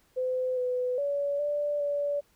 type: tone with pitch steps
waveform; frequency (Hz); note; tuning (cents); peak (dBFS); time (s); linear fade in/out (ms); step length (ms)
sine; 510 / 500 / 569 / 585 / 576; C5 / B4 / C#5 / D5 / D5; -44 / +21 / +45 / -7 / -34; -26; 0.16-2.21; 20; 410
effects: pink hiss -66 dBFS RMS until 2.35 s